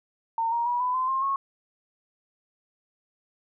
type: tone with pitch steps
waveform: sine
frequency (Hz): 911 / 939.3 / 968.5 / 998.6 / 1029.7 / 1061.7 / 1094.7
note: A#5 / A#5 / B5 / B5 / C6 / C6 / C#6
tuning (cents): -40 / +13 / -34 / +19 / -28 / +25 / -22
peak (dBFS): -23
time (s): 0.38-1.36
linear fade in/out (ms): 2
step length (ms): 140
effects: none